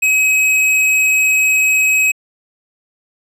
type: tone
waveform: square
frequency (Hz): 2546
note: D#7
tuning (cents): +39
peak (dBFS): -11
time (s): 0.02-2.12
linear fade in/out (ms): 10
effects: low-pass 12000 Hz 12 dB/octave